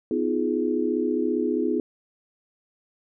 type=chord; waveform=sine; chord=F half-diminished seventh; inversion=second; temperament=just; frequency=251.4 / 314.3 / 349.2 / 419.1 Hz; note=Cb4 / Eb4 / F4 / Ab4; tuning=+31 / +18 / 0 / +16 cents; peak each=-27 dBFS; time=0.11-1.8 s; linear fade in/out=2 ms; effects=none